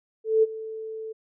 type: tone with ADSR envelope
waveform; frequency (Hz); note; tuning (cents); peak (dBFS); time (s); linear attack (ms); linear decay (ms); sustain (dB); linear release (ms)
sine; 440.9; A4; +4; -14; 0.24-1.13; 190; 26; -18; 15
effects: none